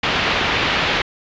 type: low-pass noise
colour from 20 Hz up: white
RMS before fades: -19 dBFS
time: 0.03-1.02 s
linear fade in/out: 5 ms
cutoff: 3400 Hz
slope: 24 dB/octave
effects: resampled to 16000 Hz